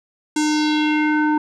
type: tone with low-pass filter sweep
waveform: square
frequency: 303.6 Hz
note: D#4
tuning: 42 cents flat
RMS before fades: -18 dBFS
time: 0.36-1.38 s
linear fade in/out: 5 ms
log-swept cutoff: 7900 to 1100 Hz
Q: 2.7
effects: none